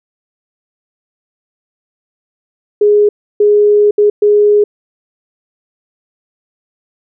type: tone bursts at uneven times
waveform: sine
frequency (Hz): 415.3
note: G#4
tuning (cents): 0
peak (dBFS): -5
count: 4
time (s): 2.81-3.09 / 3.4-3.91 / 3.98-4.1 / 4.22-4.64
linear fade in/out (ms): 5
effects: none